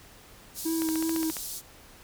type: band-pass noise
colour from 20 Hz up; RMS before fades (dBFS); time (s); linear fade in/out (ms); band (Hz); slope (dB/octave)
white; -37; 0.54-1.62; 50; 4100 to 16000; 24
type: tone with vibrato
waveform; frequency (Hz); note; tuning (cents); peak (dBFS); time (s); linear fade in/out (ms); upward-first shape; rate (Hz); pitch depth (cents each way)
triangle; 322.3; E4; -39; -24; 0.65-1.31; 10; sine; 2.7; 22
type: click train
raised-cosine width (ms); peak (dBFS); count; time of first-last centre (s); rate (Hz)
0.3; -20; 9; 0.82-1.368; 14.6
effects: pink hiss -52 dBFS RMS until 2.03 s